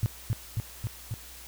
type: tone with echo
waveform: sine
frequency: 112.2 Hz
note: A2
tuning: 34 cents sharp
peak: -21 dBFS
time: 0.03-0.06 s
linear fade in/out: 0 ms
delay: 270 ms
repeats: 4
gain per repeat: -2 dB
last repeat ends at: 1.14 s
effects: added 60 Hz sine -51 dBFS peak until 1.47 s + white hiss -47 dBFS RMS until 1.47 s

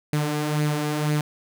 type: tone with flanger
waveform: sawtooth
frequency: 150 Hz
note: D3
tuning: 37 cents sharp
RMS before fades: -24 dBFS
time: 0.13-1.21 s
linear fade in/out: 2 ms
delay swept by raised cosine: 0.44 to 4.24 ms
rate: 2 Hz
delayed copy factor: +0.5
effects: none

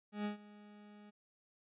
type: tone with ADSR envelope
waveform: 40% pulse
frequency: 207.7 Hz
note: G#3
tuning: in tune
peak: -34 dBFS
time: 0.12-1.11 s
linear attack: 130 ms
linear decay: 120 ms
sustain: -20 dB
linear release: 19 ms
effects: resampled to 8000 Hz

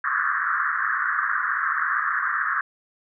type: band-pass noise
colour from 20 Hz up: white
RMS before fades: -24 dBFS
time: 0.04-2.61 s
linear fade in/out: 5 ms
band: 1100 to 1800 Hz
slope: 96 dB/octave
effects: none

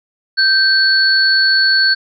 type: tone pair together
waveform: sine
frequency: 1561 / 4415 Hz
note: G6 / C#8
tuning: -8 / -8 cents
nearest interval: octave + tritone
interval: 1800 cents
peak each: -12 dBFS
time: 0.37-1.95 s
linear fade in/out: 20 ms
effects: none

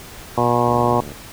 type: harmonic tone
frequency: 120.4 Hz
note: B2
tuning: 44 cents flat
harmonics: 1 / 2 / 3 / 4 / 5 / 6 / 7 / 8 / 9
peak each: -23 / -23 / -23 / -23 / -23 / -23 / -23 / -23 / -23 dBFS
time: 0.37-1.01 s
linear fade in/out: 10 ms
type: click train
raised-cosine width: 2 ms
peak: -21 dBFS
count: 33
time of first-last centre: 0.68-1.119 s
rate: 72.9 Hz
effects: pink hiss -38 dBFS RMS until 1.32 s

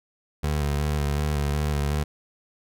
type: tone with vibrato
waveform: 25% pulse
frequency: 73.3 Hz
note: D2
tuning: 3 cents flat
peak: -19 dBFS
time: 0.43-2.04 s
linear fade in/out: 10 ms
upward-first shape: square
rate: 2.7 Hz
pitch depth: 32 cents each way
effects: none

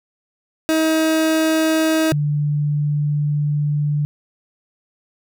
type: tone pair in turn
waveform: 30% pulse / sine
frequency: 317.9 / 147.37 Hz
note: D#4 / D3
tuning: +37 / +6 cents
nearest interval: octave + minor second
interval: 1331 cents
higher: first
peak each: -12 / -16 dBFS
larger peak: first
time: 0.69-2.12 / 2.12-4.05 s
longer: second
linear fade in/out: 0 ms
effects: none

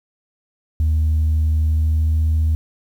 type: tone with pitch glide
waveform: sine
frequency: 78 to 78.77 Hz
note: D#2 to D#2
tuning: +5 to +22 cents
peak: -12 dBFS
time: 0.8-2.55 s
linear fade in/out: 0 ms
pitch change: +17 cents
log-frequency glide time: 1.65-2.18 s
effects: tanh soft clip ceiling -12 dBFS + 8-bit

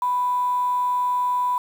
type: tone with quantisation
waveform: sine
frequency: 990 Hz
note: B5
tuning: 4 cents sharp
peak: -19 dBFS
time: 0.02-1.58 s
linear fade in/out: 2 ms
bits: 7
effects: none

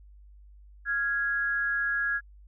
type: tone pair together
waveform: sine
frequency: 1396.9 / 1661.2 Hz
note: F6 / G#6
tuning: 0 / 0 cents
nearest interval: minor third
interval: 300 cents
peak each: -32 / -26 dBFS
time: 0.85-2.21 s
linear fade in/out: 50 ms
effects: added 50 Hz sine -49 dBFS peak until 2.47 s

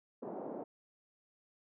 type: band-pass noise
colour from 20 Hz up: pink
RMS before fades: -43 dBFS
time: 0.22-0.64 s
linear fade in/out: 10 ms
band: 240 to 780 Hz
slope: 24 dB/octave
effects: none

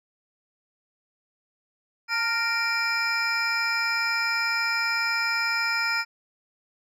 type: tone cluster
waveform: triangle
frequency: 907 / 1398 / 1854 / 2354 / 5100 Hz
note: A#5 / F6 / A#6 / D7 / D#8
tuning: -48 / +1 / -10 / +3 / +42 cents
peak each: -32 / -26 / -30 / -26 / -29 dBFS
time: 2.08-6.05 s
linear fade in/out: 50 ms
effects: none

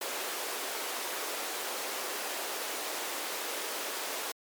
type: high-pass noise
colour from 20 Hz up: pink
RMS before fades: -36 dBFS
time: 0.01-4.32 s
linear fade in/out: 5 ms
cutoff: 370 Hz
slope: 24 dB/octave
effects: MP3 96 kbps

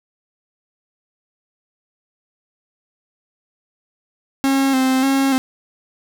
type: tone with vibrato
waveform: 45% pulse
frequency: 266.2 Hz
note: C4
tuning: 30 cents sharp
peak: -14 dBFS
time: 4.44-5.38 s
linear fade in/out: 0 ms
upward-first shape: square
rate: 1.7 Hz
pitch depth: 33 cents each way
effects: none

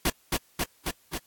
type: noise with echo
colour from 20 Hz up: pink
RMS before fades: -24 dBFS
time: 0.05-0.1 s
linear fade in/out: 5 ms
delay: 270 ms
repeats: 4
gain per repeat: -2 dB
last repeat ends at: 1.18 s
effects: white hiss -62 dBFS RMS until 1.26 s + AAC 64 kbps

